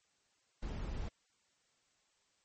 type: noise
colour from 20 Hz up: brown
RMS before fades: -40 dBFS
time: 0.62-1.09 s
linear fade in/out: 10 ms
effects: white hiss -75 dBFS RMS until 2.44 s + MP3 32 kbps